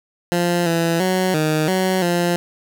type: tone with pitch steps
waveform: 15% pulse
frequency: 174.2 / 167.1 / 185.6 / 155 / 187 / 174.1 Hz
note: F3 / E3 / F#3 / D#3 / F#3 / F3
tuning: -4 / +24 / +6 / -6 / +19 / -5 cents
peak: -10 dBFS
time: 0.32-2.36 s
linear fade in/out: 0 ms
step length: 340 ms
effects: none